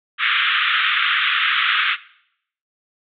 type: band-pass noise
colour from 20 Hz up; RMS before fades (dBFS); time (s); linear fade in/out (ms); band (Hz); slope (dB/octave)
pink; -18; 0.18-1.97; 50; 1200 to 3600; 96
effects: noise-tail reverb RT60 0.7 s tail -19 dB re dry + MP3 64 kbps